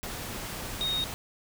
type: tone in noise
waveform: sine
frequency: 3729 Hz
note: A#7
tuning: in tune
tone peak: -27 dBFS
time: 0.81-1.04 s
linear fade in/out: 0 ms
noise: pink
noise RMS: -37 dBFS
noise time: 0.03-1.14 s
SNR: +7 dB
effects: none